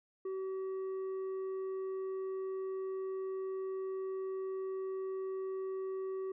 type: tone with tanh clipping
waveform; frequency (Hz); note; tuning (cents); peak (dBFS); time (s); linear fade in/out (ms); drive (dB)
sine; 381; G4; -49; -37; 0.25-6.32; 5; 5
effects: none